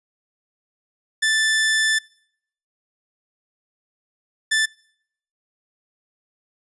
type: tone bursts at uneven times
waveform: sawtooth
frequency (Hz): 1760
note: A6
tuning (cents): 0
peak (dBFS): -13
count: 2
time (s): 1.22-1.99 / 4.51-4.66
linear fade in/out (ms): 10
effects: noise-tail reverb RT60 0.7 s tail -26 dB re dry + resampled to 24000 Hz